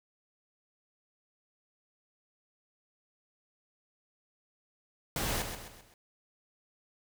pink noise with echo, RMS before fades -33 dBFS, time 5.16-5.42 s, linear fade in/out 2 ms, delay 130 ms, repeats 4, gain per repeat -7 dB, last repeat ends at 5.94 s, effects none

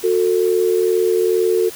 sine tone pair together, 365.1 / 447.3 Hz, F#4 / A4, -23 / +28 cents, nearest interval major third, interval 351 cents, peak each -16 dBFS, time 0.03-1.7 s, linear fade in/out 20 ms, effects white hiss -35 dBFS RMS until 1.75 s

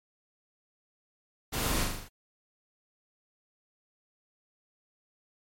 pink noise with echo, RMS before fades -32 dBFS, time 1.52-1.85 s, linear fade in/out 20 ms, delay 40 ms, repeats 6, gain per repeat -3 dB, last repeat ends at 2.09 s, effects MP3 64 kbps

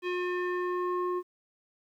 square tone with low-pass filter sweep, 358.9 Hz, F4, 47 cents sharp, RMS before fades -31 dBFS, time 0.02-1.23 s, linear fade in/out 50 ms, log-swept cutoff 2800 to 870 Hz, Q 2.4, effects 11-bit

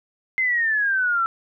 sine exponential sweep, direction down, 2091 to 1326 Hz, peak -18 dBFS, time 0.38-1.26 s, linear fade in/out 0 ms, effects none

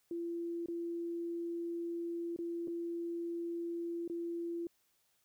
sine tone with dropouts, 340 Hz, F4, 46 cents flat, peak -36 dBFS, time 0.11-4.67 s, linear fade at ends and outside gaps 2 ms, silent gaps 0.66-0.684 / 2.363-2.388 / 2.674-2.68 / 4.078-4.098 s, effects white hiss -75 dBFS RMS until 5.24 s

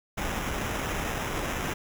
pink noise with sample-and-hold, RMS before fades -31 dBFS, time 0.17-1.74 s, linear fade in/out 10 ms, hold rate 4410 Hz, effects none

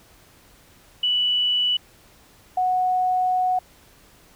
sine tone pair in turn, 2960 / 736.4 Hz, F#7 / F#5, 0 / -8 cents, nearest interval 2 octaves, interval 2408 cents, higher first, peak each -18 dBFS, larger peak neither, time 1.03-1.77 / 2.57-3.59 s, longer second, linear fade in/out 5 ms, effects pink hiss -53 dBFS RMS until 4.35 s

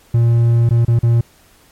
triangle tone with dropouts, 117.2 Hz, A#2, 10 cents sharp, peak -7 dBFS, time 0.14-1.21 s, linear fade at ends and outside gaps 5 ms, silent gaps 0.692-0.707 / 0.85-0.88 / 0.991-1.031 s, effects pink hiss -50 dBFS RMS until 1.71 s + MP3 64 kbps

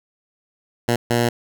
10% pulse tone bursts at uneven times, 118.8 Hz, A#2, 33 cents sharp, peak -8 dBFS, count 2, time 0.88-0.96 / 1.1-1.29 s, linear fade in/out 5 ms, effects none

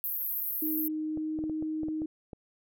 white band-pass noise, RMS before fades -33 dBFS, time 0.04-0.88 s, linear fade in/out 0 ms, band 12000 to 16000 Hz, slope 96 dB/octave
sine tone with pitch glide, 310 to 312.3 Hz, D#4 to D#4, -6 to +7 cents, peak -30 dBFS, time 0.62-2.06 s, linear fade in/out 5 ms, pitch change +13 cents, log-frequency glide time 1.06-1.38 s
clicks, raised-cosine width 2 ms, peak -28 dBFS, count 9, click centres 1.174 / 1.389 / 1.439 / 1.497 / 1.625 / 1.833 / 1.885 / 2.019 / 2.332 s
effects none

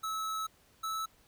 square tone pair in turn, 1299 / 1307.3 Hz, E6 / E6, -26 / -15 cents, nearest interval unison, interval 11 cents, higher second, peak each -34 / -34 dBFS, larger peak neither, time 0.03-0.47 / 0.83-1.06 s, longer first, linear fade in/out 10 ms, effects pink hiss -65 dBFS RMS until 1.27 s

